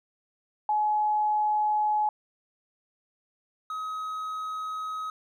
sine / triangle tone pair in turn, 847 / 1269.1 Hz, G#5 / D#6, +34 / +34 cents, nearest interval perfect fifth, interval 700 cents, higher second, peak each -22 / -29 dBFS, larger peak first, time 0.69-2.09 / 3.7-5.1 s, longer neither, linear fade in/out 2 ms, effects none

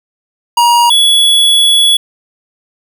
square tone pair in turn, 950 / 3385 Hz, A#5 / G#7, +33 / +32 cents, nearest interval octave + minor seventh, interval 2199 cents, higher second, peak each -6 dBFS, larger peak neither, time 0.57-0.9 / 0.9-1.97 s, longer second, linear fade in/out 5 ms, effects 8-bit

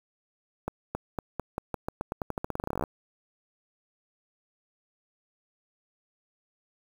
accelerating click train, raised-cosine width 1 ms, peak -16 dBFS, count 26, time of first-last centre 0.68-2.838 s, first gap 270 ms, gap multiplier 0.88, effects 7-bit

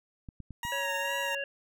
clicks, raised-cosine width 5 ms, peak -30 dBFS, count 4, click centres 0.288 / 0.403 / 0.507 / 0.651 s
20% pulse tone with vibrato, 942 Hz, A#5, 18 cents sharp, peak -28 dBFS, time 0.63-1.35 s, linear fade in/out 2 ms, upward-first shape sine, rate 2.3 Hz, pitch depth 42 cents each way
harmonic tone, 556 Hz, C#5, 5 cents sharp, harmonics 1 / 3 / 5, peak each -36 / -36 / -36 dBFS, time 0.72-1.44 s, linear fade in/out 2 ms
effects none

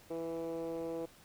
10% pulse tone with band-pass filter, 165.1 Hz, E3, 3 cents sharp, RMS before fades -39 dBFS, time 0.1-1.06 s, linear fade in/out 10 ms, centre 420 Hz, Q 4.5, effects pink hiss -60 dBFS RMS until 1.24 s

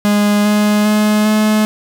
45% pulse tone with pitch steps, 206.6 / 209.1 / 211.7 / 214.3 Hz, G#3 / G#3 / G#3 / A3, -9 / +12 / +33 / -45 cents, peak -10 dBFS, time 0.05-1.65 s, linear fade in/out 0 ms, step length 400 ms, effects none

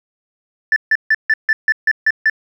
sine tone bursts, 1760 Hz, A6, in tune, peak -8 dBFS, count 9, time 0.72-2.298 s, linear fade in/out 2 ms, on 42 ms, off 150 ms, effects tanh soft clip ceiling -7 dBFS + 8-bit

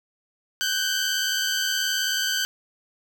15% pulse tone pair together, 1500 / 1578.8 Hz, F#6 / G6, +23 / +12 cents, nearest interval minor second, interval 89 cents, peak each -19 dBFS, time 0.61-2.45 s, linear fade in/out 0 ms, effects none

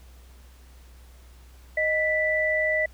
sine tone pair together, 622.3 / 1975.7 Hz, D#5 / B6, 0 / 0 cents, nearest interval octave + minor sixth, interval 2000 cents, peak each -25 / -23 dBFS, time 1.77-2.86 s, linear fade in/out 5 ms, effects added 62 Hz sine -47 dBFS peak until 2.93 s + pink hiss -57 dBFS RMS until 2.93 s

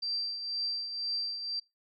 sine tone with tremolo, 4699 Hz, D8, in tune, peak -29 dBFS, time 0.02-1.6 s, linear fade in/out 10 ms, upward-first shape triangle, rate 2 Hz, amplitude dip 60%, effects noise-tail reverb RT60 0.2 s tail -21 dB re dry

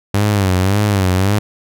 sawtooth tone with vibrato, 98 Hz, G2, in tune, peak -8 dBFS, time 0.14-1.39 s, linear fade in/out 5 ms, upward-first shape sine, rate 1.8 Hz, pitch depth 120 cents each way, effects none

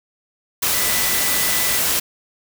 sine tone in noise, 1987 Hz, B6, 10 cents sharp, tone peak -28 dBFS, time 0.73-1.79 s, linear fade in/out 10 ms, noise white, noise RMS -19 dBFS, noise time 0.62-2 s, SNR -12 dB, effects none

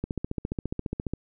click train, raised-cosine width 3 ms, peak -16 dBFS, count 17, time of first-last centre 0.04-1.136 s, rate 14.6 Hz, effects none

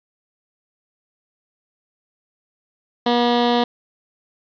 10% pulse tone with notch filter, 240.3 Hz, B3, 47 cents flat, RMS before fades -17 dBFS, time 3.06-3.64 s, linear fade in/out 5 ms, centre 1400 Hz, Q 1.5, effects resampled to 11025 Hz + 7-bit

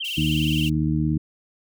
sine tone with vibrato, 2940 Hz, F#7, 12 cents flat, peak -26 dBFS, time 0-0.69 s, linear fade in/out 10 ms, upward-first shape sine, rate 19 Hz, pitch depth 150 cents each way
pink high-pass noise, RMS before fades -39 dBFS, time 0.04-0.7 s, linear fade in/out 10 ms, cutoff 2300 Hz, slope 96 dB/octave
harmonic tone, 77 Hz, D#2, 17 cents flat, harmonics 1 / 2 / 3 / 4, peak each -28 / -22 / -27 / -25 dBFS, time 0.17-1.18 s, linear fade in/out 10 ms
effects none

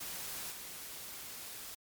white noise with level steps, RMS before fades -42 / -46 dBFS, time 0-1.75 s, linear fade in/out 10 ms, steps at 0.5 s, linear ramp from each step 20 ms, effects MP3 96 kbps

